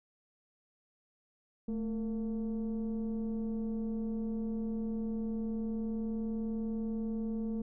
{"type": "tone with frequency modulation", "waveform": "sine", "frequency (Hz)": 219.9, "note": "A3", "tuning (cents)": -1, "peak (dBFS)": -31, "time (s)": [1.68, 7.62], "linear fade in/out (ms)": 5, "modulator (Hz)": 240, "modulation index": 0.58, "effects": ["tanh soft clip ceiling -29 dBFS"]}